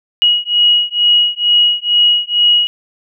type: beating tone pair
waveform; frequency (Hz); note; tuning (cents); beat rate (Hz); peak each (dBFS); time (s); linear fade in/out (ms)
sine; 2900 / 2902.2; F#7 / F#7; -35 / -34; 2.2; -12; 0.22-2.67; 0
effects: none